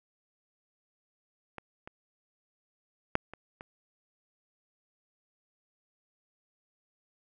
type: clicks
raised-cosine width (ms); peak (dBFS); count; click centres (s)
0.5; -25 / -28 / -9 / -28 / -27; 5; 1.583 / 1.875 / 3.154 / 3.336 / 3.609
effects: none